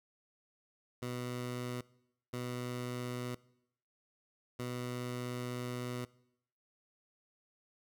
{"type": "tone bursts at uneven times", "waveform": "15% pulse", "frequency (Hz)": 123.47, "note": "B2", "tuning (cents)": 0, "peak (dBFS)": -31, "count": 3, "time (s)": [[1.02, 1.81], [2.33, 3.35], [4.59, 6.05]], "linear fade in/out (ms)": 5, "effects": ["noise-tail reverb RT60 0.8 s tail -22 dB re dry"]}